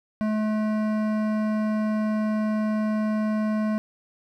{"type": "tone with hard clipping", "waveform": "triangle", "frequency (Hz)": 214.9, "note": "A3", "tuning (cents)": -41, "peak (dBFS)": -24, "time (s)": [0.21, 3.78], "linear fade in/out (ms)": 0, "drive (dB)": 18, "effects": []}